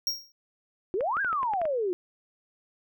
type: tone with exponential decay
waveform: square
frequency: 5588 Hz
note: F8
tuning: in tune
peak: -23 dBFS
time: 0.07-0.32 s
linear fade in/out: 1 ms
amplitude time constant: 53 ms
type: exponential two-way sweep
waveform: sine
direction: up then down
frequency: 344.7 to 1661.2 to 344.7 Hz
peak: -25 dBFS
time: 0.94-1.93 s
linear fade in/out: 0 ms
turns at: 1.21 s
type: clicks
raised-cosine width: 0.5 ms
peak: -23 dBFS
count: 8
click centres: 1.008 / 1.169 / 1.247 / 1.329 / 1.431 / 1.536 / 1.616 / 1.654 s
effects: none